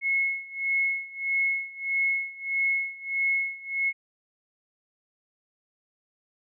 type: tone with tremolo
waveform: sine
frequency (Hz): 2179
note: C#7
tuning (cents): -30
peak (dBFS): -21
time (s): 0.01-3.93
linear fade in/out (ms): 50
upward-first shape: sine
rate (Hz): 1.6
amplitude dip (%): 90
effects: none